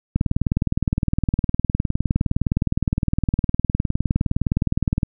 click train, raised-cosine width 5 ms, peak -6 dBFS, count 96, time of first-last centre 0.16-5.032 s, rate 19.5 Hz, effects none

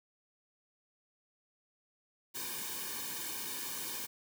white noise with comb filter, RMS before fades -40 dBFS, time 2.34-4.07 s, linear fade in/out 20 ms, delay 1.5 ms, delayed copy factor -1, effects none

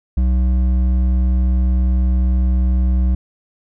triangle tone with hard clipping, 62.7 Hz, B1, 27 cents sharp, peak -14 dBFS, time 0.17-3.15 s, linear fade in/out 5 ms, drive 11 dB, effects none

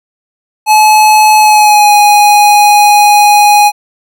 square tone with pitch glide, 857 to 828.8 Hz, A5 to G#5, -46 to -4 cents, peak -3 dBFS, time 0.66-3.72 s, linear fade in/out 50 ms, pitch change -58 cents, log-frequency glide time 1.38-1.93 s, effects none

